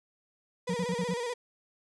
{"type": "tone with vibrato", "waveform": "35% pulse", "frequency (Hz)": 481.3, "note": "B4", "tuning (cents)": -45, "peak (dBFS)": -30, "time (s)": [0.67, 1.34], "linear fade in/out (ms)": 10, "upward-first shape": "square", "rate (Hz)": 16, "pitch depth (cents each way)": 49}
{"type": "tone bursts", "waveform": "triangle", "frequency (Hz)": 180, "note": "F#3", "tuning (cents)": -47, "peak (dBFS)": -27, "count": 5, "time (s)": [0.69, 1.14], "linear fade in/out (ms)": 5, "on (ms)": 54, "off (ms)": 45}
{"effects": ["resampled to 22050 Hz"]}